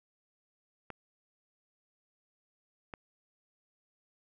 clicks, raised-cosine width 0.5 ms, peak -26 dBFS, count 2, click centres 0.903 / 2.938 s, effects none

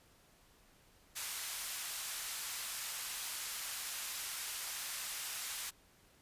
white band-pass noise, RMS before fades -42 dBFS, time 1.15-5.71 s, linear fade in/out 20 ms, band 1000 to 13000 Hz, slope 12 dB/octave, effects pink hiss -66 dBFS RMS until 6.21 s + resampled to 32000 Hz

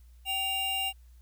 square tone pair together, 768.2 / 2800 Hz, G5 / F7, -35 / +4 cents, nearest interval octave + minor seventh, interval 2239 cents, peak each -36 / -30 dBFS, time 0.25-0.93 s, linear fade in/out 50 ms, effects added 60 Hz sine -51 dBFS peak until 1.21 s + white hiss -70 dBFS RMS until 1.21 s

